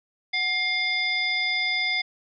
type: harmonic tone with a mistuned harmonic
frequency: 706 Hz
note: F5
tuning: 19 cents sharp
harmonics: 1 / 3 / 5 / 7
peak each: -36 / -24 / -29 / -31 dBFS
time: 0.33-2.02 s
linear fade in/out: 10 ms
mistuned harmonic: 1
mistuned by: +84 cents
effects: none